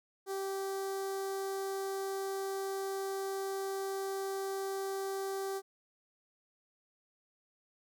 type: tone with notch filter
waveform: sawtooth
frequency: 388.8 Hz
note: G4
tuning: 14 cents flat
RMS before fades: -37 dBFS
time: 0.26-5.62 s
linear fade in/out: 50 ms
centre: 2600 Hz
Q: 0.75
effects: none